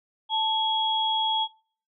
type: tone pair together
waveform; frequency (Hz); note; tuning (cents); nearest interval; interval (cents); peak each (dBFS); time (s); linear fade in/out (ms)
sine; 880 / 3320; A5 / G#7; 0 / -1; octave + major seventh; 2299; -25; 0.29-1.48; 50
effects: noise-tail reverb RT60 0.5 s tail -24 dB re dry